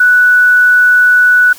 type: tone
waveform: sine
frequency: 1480 Hz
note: F#6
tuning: in tune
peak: -4 dBFS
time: 0-1.53 s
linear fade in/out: 5 ms
effects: white hiss -35 dBFS RMS until 1.58 s

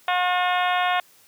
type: harmonic tone with a mistuned harmonic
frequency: 360 Hz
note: F#4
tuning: 47 cents flat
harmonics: 2 / 3 / 4 / 5 / 6 / 7 / 8 / 9 / 10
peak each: -22 / -26 / -28 / -30 / -32 / -33 / -34 / -35 / -36 dBFS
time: 0.08-1 s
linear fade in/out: 2 ms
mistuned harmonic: 9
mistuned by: +19 cents
effects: white hiss -55 dBFS RMS until 1.27 s + high-pass 60 Hz 12 dB/octave

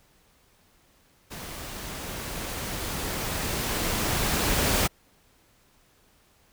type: noise with level ramp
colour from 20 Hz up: pink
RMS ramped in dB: -39 to -23 dBFS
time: 1.3-4.88 s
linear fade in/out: 20 ms
effects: pink hiss -62 dBFS RMS until 6.52 s

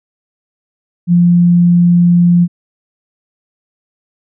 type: tone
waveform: sine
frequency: 174.2 Hz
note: F3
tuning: 4 cents flat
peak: -5 dBFS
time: 1.07-2.48 s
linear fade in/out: 50 ms
effects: none

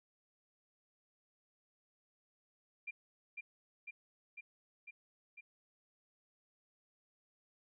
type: tone with echo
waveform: sine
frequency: 2390 Hz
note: D7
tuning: 30 cents sharp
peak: -40 dBFS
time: 2.87-2.91 s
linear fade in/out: 10 ms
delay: 500 ms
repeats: 5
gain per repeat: -2 dB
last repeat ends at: 5.41 s
effects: none

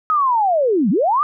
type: linear two-way sweep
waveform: sine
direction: down then up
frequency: 1283 to 170 to 1244 Hz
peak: -13 dBFS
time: 0.1-1.23 s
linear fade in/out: 0 ms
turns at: 0.9 s
effects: none

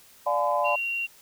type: chord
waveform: sine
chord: D diminished seventh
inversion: none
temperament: just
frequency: 587.3 / 704.8 / 845.8 / 1014.9 Hz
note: D5 / F5 / Ab5 / Cb6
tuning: 0 / +16 / +31 / +47 cents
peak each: -26 / -28 / -29 / -26 dBFS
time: 0.26-0.76 s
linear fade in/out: 10 ms
type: tone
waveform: sine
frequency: 2755 Hz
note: F7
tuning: 24 cents flat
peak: -26 dBFS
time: 0.64-1.07 s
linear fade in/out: 20 ms
effects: tanh soft clip ceiling -10 dBFS + white hiss -54 dBFS RMS until 1.21 s

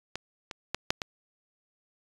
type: clicks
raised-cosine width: 0.2 ms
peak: -16 / -20 / -11 / -6 / -14 dBFS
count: 5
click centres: 0.156 / 0.512 / 0.746 / 0.905 / 1.018 s
effects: resampled to 24000 Hz

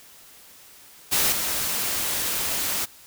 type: noise with level steps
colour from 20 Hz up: white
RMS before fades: -21 / -26 dBFS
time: 1.11-2.86 s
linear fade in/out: 20 ms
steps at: 1.32 s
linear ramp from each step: 5 ms
effects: white hiss -49 dBFS RMS until 3.06 s

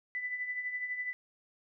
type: tone with tremolo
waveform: sine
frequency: 1992 Hz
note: B6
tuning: 14 cents sharp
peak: -31 dBFS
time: 0.15-1.13 s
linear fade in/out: 0 ms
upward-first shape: triangle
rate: 12 Hz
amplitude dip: 65%
effects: none

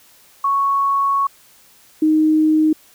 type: tone pair in turn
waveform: sine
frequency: 1108.7 / 311.1 Hz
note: C#6 / D#4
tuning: 0 / 0 cents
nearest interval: octave + minor seventh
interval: 2200 cents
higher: first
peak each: -14 / -11 dBFS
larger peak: second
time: 0.44-1.27 / 2.02-2.73 s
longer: first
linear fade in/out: 5 ms
effects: white hiss -50 dBFS RMS until 2.94 s

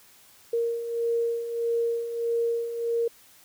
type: beating tone pair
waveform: sine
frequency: 464.7 / 466.3 Hz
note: A#4 / A#4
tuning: -5 / +1 cents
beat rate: 1.6 Hz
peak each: -32 / -25 dBFS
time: 0.53-3.08 s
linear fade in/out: 5 ms
effects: white hiss -55 dBFS RMS until 3.44 s

